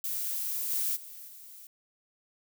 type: noise with level steps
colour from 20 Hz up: violet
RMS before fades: -33 / -30 / -46 / -49 dBFS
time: 0.04-1.67 s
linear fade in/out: 2 ms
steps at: 0.69 / 0.95 / 1.27 s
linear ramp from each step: 20 ms
effects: none